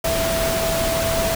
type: tone in noise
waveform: sine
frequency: 660 Hz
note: E5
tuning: 2 cents sharp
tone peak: -21 dBFS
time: 0.04-1.35 s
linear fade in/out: 5 ms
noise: pink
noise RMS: -23 dBFS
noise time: 0.04-1.35 s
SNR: -1 dB
effects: none